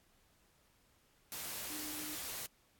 sine tone in noise, 303 Hz, D#4, 46 cents flat, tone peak -48 dBFS, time 1.7-2.15 s, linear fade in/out 0 ms, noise white, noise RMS -43 dBFS, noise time 1.32-2.46 s, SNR -8 dB, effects pink hiss -71 dBFS RMS until 2.79 s + AAC 64 kbps

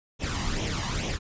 pink noise with flanger, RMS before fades -29 dBFS, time 0.19-1.19 s, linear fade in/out 50 ms, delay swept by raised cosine 0.32 to 1.06 ms, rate 2.3 Hz, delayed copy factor +0.6, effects resampled to 16000 Hz

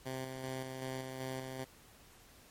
10% pulse tone with tremolo, 130.81 Hz, C3, in tune, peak -30 dBFS, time 0.05-1.65 s, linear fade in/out 20 ms, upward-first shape square, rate 2.6 Hz, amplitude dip 35%, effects pink hiss -60 dBFS RMS until 2.5 s + MP3 64 kbps

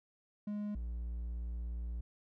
triangle tone pair in turn, 207.7 / 58.49 Hz, G#3 / A#1, 0 / +7 cents, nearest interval octave + minor seventh, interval 2193 cents, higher first, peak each -34 / -35 dBFS, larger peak first, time 0.47-0.75 / 0.75-2.01 s, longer second, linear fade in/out 5 ms, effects none

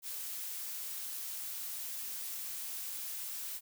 blue noise, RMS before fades -41 dBFS, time 0.02-3.61 s, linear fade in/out 50 ms, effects none

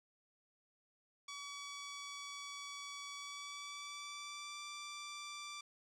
10% pulse tone with pitch glide, 1138 to 1173.4 Hz, C#6 to D6, +45 to -2 cents, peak -37 dBFS, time 1.28-5.61 s, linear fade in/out 5 ms, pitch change +53 cents, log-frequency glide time 3.15-4.61 s, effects low-pass 8000 Hz 12 dB/octave + 12-bit

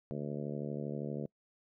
harmonic tone, 72.6 Hz, D2, 19 cents flat, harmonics 2 / 3 / 4 / 5 / 6 / 7 / 8 / 9, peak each -40 / -41 / -46 / -45 / -45 / -46 / -49 / -52 dBFS, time 0.11-1.26 s, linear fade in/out 0 ms, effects noise-tail reverb RT60 0.1 s tail -26 dB re dry

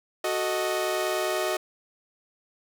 sawtooth chord, D# diminished, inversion first, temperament equal, 370 / 440 / 622.3 Hz, F#4 / A4 / D#5, 0 / 0 / 0 cents, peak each -25 / -30 / -24 dBFS, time 0.24-1.57 s, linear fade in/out 5 ms, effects none

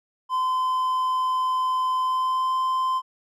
triangle tone with pitch glide, 1026 to 1036.1 Hz, C6 to C6, -34 to -17 cents, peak -19 dBFS, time 0.29-3.02 s, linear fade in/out 50 ms, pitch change +17 cents, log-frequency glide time 2-2.54 s, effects none

